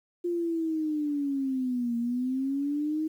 sine linear two-way sweep, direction down then up, 351.5 to 232.9 to 316.7 Hz, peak -26 dBFS, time 0.24-3.08 s, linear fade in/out 10 ms, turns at 1.97 s, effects 10-bit

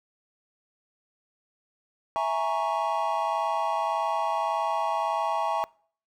triangle chord, A# half-diminished seventh, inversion second, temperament equal, 659.3 / 830.6 / 932.3 / 1108.7 Hz, E5 / G#5 / A#5 / C#6, 0 / 0 / 0 / 0 cents, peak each -28 / -27 / -28 / -29 dBFS, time 2.16-5.64 s, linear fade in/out 0 ms, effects noise-tail reverb RT60 0.5 s tail -24 dB re dry

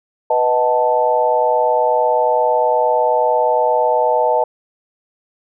sine chord, B dominant seventh, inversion none, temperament equal, 493.9 / 622.3 / 740 / 880 Hz, B4 / D#5 / F#5 / A5, 0 / 0 / 0 / 0 cents, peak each -18 / -17 / -22 / -16 dBFS, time 0.3-4.44 s, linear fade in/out 5 ms, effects none

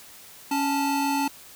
square tone pair together, 277.8 / 880 Hz, C#4 / A5, +4 / 0 cents, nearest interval octave + minor sixth, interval 1996 cents, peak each -26 / -26 dBFS, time 0.51-1.28 s, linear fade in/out 5 ms, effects white hiss -47 dBFS RMS until 1.55 s

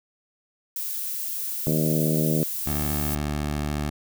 violet noise, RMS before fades -30 dBFS, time 0.76-3.15 s, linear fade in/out 2 ms
harmonic tone, 77.78 Hz, D#2, in tune, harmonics 2 / 3 / 4 / 5 / 6 / 7 / 8, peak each -23 / -27 / -29 / -31 / -33 / -34 / -35 dBFS, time 1.67-2.43 s, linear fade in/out 0 ms
15% pulse tone, 74 Hz, D2, 14 cents sharp, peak -19 dBFS, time 2.66-3.9 s, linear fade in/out 10 ms
effects none

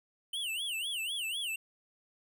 square tone with vibrato, 2990 Hz, F#7, 17 cents sharp, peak -34 dBFS, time 0.33-1.56 s, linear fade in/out 5 ms, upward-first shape sine, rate 4 Hz, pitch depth 230 cents each way, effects none

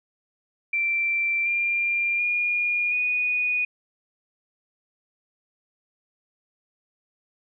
sine tone with pitch steps, 2349 / 2389 / 2429 / 2470 Hz, D7 / D7 / D#7 / D#7, 0 / +29 / -42 / -13 cents, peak -21 dBFS, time 0.73-3.65 s, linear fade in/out 5 ms, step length 730 ms, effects none

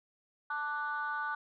sine chord, D major, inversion second, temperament equal, 880 / 1174.7 / 1480 Hz, A5 / D6 / F#6, 0 / 0 / 0 cents, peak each -38 / -37 / -35 dBFS, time 0.5-1.35 s, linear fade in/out 5 ms, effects tanh soft clip ceiling -26 dBFS

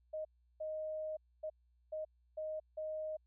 sine tone bursts at uneven times, 622.3 Hz, D#5, in tune, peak -38 dBFS, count 6, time 0.13-0.25 / 0.6-1.17 / 1.43-1.5 / 1.92-2.05 / 2.37-2.6 / 2.77-3.17 s, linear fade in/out 10 ms, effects added 60 Hz sine -69 dBFS peak until 3.26 s

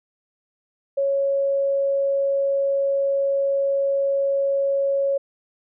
sine tone, 553 Hz, C#5, 4 cents flat, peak -18 dBFS, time 0.97-5.18 s, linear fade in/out 10 ms, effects none

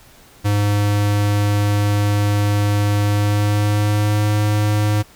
square tone with pitch glide, 102.9 to 104.94 Hz, G#2 to G#2, -16 to +18 cents, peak -15 dBFS, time 0.44-5.03 s, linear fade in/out 20 ms, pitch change +34 cents, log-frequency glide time 3.03-4.26 s, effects pink hiss -47 dBFS RMS until 5.15 s

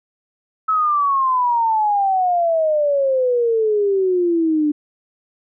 sine exponential sweep, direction down, 1301 to 293.7 Hz, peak -14 dBFS, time 0.68-4.72 s, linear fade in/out 10 ms, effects none

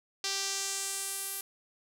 sawtooth tone with band-pass filter sweep, 392 Hz, G4, in tune, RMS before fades -35 dBFS, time 0.24-1.41 s, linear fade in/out 2 ms, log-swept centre 5100 to 12000 Hz, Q 1.9, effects none

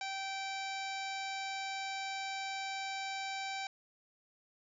harmonic tone, 777 Hz, G5, 16 cents flat, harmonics 1 / 2 / 3 / 4 / 5 / 6 / 7 / 8 / 9, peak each -40 / -47 / -43 / -52 / -47 / -51 / -52 / -59 / -53 dBFS, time 0.01-3.67 s, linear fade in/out 2 ms, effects none

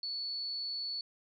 sine tone, 4435 Hz, C#8, in tune, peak -35 dBFS, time 0.03-1.01 s, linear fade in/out 2 ms, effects none

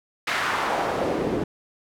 pink noise with band-pass filter sweep, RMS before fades -25 dBFS, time 0.27-1.44 s, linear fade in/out 5 ms, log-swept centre 1900 to 290 Hz, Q 1.4, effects none

